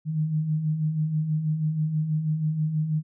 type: beating tone pair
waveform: sine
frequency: 150 / 156.2 Hz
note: D3 / D#3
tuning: +37 / +7 cents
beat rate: 6.2 Hz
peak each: -32 / -23 dBFS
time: 0.05-3.03 s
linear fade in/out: 50 ms
effects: none